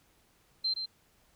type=tone with echo; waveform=sine; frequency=4130 Hz; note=C8; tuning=23 cents flat; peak=-27 dBFS; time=0.64-0.74 s; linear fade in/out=10 ms; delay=120 ms; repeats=1; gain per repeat=-6 dB; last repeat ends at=0.86 s; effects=pink hiss -67 dBFS RMS until 1.35 s